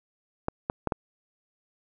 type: clicks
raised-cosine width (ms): 1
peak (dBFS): -12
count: 4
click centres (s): 0.484 / 0.699 / 0.873 / 0.922
effects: none

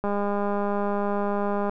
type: click train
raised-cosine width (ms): 1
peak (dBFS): -14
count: 337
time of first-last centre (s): 0.04-1.695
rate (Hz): 203
effects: none

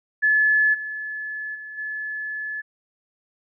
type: tone with level steps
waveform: sine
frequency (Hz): 1721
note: A6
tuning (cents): -39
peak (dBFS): -15 / -28 / -34 / -27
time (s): 0.22-2.62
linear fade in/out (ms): 20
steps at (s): 0.73 / 1.54 / 1.77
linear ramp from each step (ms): 20
effects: none

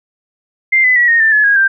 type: tone with pitch steps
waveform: sine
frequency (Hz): 2093 / 2010 / 1930.4 / 1853.9 / 1780.4 / 1709.9 / 1642.1 / 1577.1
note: C7 / B6 / B6 / A#6 / A6 / A6 / G#6 / G6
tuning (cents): 0 / +30 / -40 / -10 / +20 / -50 / -20 / +10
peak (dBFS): -7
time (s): 0.72-1.68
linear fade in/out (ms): 10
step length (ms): 120
effects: none

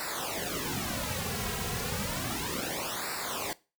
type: noise with flanger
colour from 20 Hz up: pink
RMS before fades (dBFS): -34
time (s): 0-3.53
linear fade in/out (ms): 0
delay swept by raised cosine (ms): 0.31 to 3.41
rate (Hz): 0.32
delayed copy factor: -1
effects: noise-tail reverb RT60 0.3 s tail -20 dB re dry

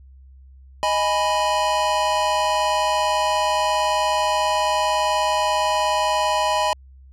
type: chord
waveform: square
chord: G# minor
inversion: second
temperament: equal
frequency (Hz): 622.3 / 830.6 / 987.8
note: D#5 / G#5 / B5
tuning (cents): 0 / 0 / 0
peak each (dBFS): -24 / -24 / -22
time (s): 0.83-6.73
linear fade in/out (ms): 0
effects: added 66 Hz sine -43 dBFS peak until 7.12 s + low-pass 8000 Hz 12 dB/octave

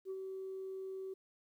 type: tone with ADSR envelope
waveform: sine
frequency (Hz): 381.4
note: G4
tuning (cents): -47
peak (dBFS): -36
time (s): 0.05-1.14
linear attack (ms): 54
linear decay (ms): 47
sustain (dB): -4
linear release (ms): 9
effects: tanh soft clip ceiling -36 dBFS + 12-bit

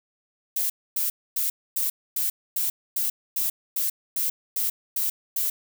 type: noise bursts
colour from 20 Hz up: violet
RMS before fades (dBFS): -25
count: 13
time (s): 0.56-5.5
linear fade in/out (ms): 5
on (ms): 140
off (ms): 260
effects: none

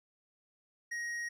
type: tone with hard clipping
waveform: sine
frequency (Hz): 1883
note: A#6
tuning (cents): +17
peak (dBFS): -37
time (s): 0.91-1.29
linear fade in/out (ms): 10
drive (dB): 8
effects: none

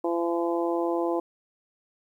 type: harmonic tone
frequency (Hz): 170.1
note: F3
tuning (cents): -45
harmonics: 2 / 3 / 4 / 5 / 6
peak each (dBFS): -26 / -30 / -32 / -34 / -36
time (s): 0.04-1.2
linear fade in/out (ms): 5
effects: 10-bit

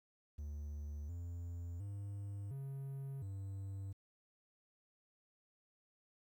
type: tone with pitch steps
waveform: triangle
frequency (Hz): 73.6 / 86.3 / 100.3 / 136.6 / 97.7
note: D2 / F2 / G2 / C#3 / G2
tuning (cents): +4 / -20 / +40 / -25 / -5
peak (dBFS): -40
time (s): 0.38-3.93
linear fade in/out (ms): 10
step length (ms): 710
effects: 12-bit

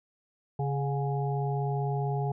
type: harmonic tone with a mistuned harmonic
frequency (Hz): 138.7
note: C#3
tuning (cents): +1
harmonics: 1 / 3 / 5 / 6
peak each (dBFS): -28 / -35 / -37 / -37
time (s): 0.59-2.32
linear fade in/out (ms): 5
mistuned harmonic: 5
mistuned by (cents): +57
effects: none

